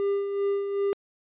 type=tone with tremolo; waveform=triangle; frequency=399.7 Hz; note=G4; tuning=34 cents sharp; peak=-20 dBFS; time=0-0.93 s; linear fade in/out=0 ms; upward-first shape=sine; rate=2.6 Hz; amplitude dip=50%; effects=resampled to 8000 Hz